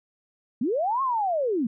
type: linear two-way sweep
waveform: sine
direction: up then down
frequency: 207.7 to 1100 to 207.7 Hz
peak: -22 dBFS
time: 0.61-1.67 s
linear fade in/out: 5 ms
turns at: 1.02 s
effects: none

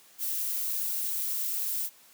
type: noise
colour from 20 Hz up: violet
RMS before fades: -31 dBFS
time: 0.18-1.9 s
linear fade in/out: 50 ms
effects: white hiss -57 dBFS RMS until 2.13 s + high-pass 150 Hz 12 dB/octave

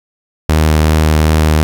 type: tone with vibrato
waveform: sawtooth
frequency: 77.78 Hz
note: D#2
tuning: in tune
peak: -4 dBFS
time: 0.49-1.63 s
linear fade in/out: 0 ms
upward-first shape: triangle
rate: 2.6 Hz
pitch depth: 13 cents each way
effects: 7-bit

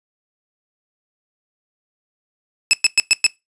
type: tone bursts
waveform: 20% pulse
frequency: 2609 Hz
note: E7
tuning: 18 cents flat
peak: -5 dBFS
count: 5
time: 2.71-3.265 s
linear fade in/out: 0 ms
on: 23 ms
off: 110 ms
effects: noise-tail reverb RT60 0.2 s tail -21 dB re dry + resampled to 24000 Hz

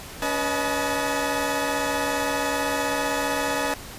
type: tone cluster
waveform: 20% pulse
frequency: 281.2 / 489.2 / 625 / 859 Hz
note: C#4 / B4 / D#5 / A5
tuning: +25 / -16 / +8 / -42 cents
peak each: -24 dBFS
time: 0.22-3.74 s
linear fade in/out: 2 ms
effects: pink hiss -39 dBFS RMS until 3.98 s + resampled to 32000 Hz

